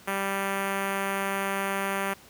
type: tone with notch filter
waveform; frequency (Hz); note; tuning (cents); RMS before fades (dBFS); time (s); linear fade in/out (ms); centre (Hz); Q
5% pulse; 196; G3; 0; -29; 0.07-2.14; 10; 5300; 1.1
effects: pink hiss -52 dBFS RMS until 2.29 s + high-pass 80 Hz 12 dB/octave